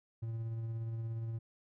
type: tone with tremolo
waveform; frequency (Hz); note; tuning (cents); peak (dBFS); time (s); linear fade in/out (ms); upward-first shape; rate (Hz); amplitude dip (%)
triangle; 113.7; A#2; -43; -33; 0.22-1.39; 10; sine; 17; 25
effects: none